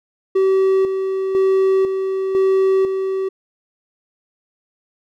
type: tone with tremolo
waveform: triangle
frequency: 383 Hz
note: G4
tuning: 40 cents flat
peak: -10 dBFS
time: 0.35-3.29 s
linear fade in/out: 10 ms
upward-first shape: square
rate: 1 Hz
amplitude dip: 50%
effects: none